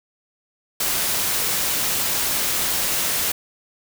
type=noise; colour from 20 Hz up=white; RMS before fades=-22 dBFS; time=0.8-3.32 s; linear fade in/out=5 ms; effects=none